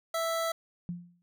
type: tone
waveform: 25% pulse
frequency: 659.3 Hz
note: E5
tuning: in tune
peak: -25 dBFS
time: 0.14-0.52 s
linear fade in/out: 5 ms
type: tone with exponential decay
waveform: sine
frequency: 174.61 Hz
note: F3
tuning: in tune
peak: -30 dBFS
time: 0.89-1.22 s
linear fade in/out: 0 ms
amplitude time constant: 70 ms
effects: none